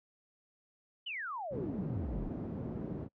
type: exponential sweep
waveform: sine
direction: down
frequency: 3110 to 30.77 Hz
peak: -37 dBFS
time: 1.06-2.29 s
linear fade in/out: 10 ms
type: band-pass noise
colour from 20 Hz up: pink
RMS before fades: -40 dBFS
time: 1.5-3.09 s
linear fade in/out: 50 ms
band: 120 to 340 Hz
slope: 12 dB/octave
effects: noise-tail reverb RT60 0.1 s tail -26 dB re dry